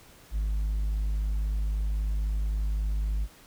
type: tone with hard clipping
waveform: triangle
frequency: 51.9 Hz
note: G#1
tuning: in tune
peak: -24 dBFS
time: 0.31-3.28 s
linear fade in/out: 50 ms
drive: 1 dB
effects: pink hiss -54 dBFS RMS until 3.46 s